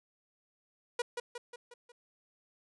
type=tone with echo; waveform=sawtooth; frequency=482.5 Hz; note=B4; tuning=40 cents flat; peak=-26 dBFS; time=0.99-1.02 s; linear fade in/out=5 ms; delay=180 ms; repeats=5; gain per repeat=-5 dB; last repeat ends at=1.92 s; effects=resampled to 24000 Hz